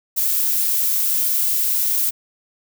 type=noise; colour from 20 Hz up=violet; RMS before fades=-19 dBFS; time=0.16-2.11 s; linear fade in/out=20 ms; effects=none